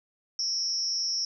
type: tone with amplitude modulation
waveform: sine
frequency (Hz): 5450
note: F8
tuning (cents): -43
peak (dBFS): -22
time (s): 0.39-1.25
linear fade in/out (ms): 2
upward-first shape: sine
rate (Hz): 277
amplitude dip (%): 100
effects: none